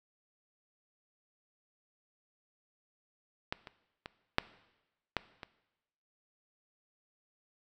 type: clicks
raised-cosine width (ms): 0.3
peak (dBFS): -17 / -29 / -25 / -9 / -13 / -26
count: 6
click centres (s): 3.525 / 3.672 / 4.059 / 4.384 / 5.167 / 5.432
effects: noise-tail reverb RT60 1.0 s tail -18 dB re dry